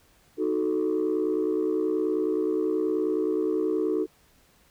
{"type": "chord", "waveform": "sine", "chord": "D# diminished", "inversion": "none", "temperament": "equal", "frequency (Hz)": [311.1, 370, 440], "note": ["D#4", "F#4", "A4"], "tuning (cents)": [0, 0, 0], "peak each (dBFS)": -26, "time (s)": [0.37, 4.07], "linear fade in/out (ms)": 50, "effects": ["tanh soft clip ceiling -18 dBFS", "pink hiss -61 dBFS RMS until 4.7 s"]}